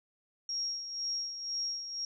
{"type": "tone with tremolo", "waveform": "sine", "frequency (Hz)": 5588, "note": "F8", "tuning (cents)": 0, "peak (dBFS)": -31, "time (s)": [0.49, 2.05], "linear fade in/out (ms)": 2, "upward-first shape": "sine", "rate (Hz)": 2, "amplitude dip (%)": 60, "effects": []}